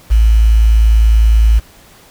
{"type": "tone with quantisation", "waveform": "sine", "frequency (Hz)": 55, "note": "A1", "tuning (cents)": 0, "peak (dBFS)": -5, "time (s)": [0.1, 1.6], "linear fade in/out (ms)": 20, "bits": 5, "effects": ["pink hiss -43 dBFS RMS until 2.1 s"]}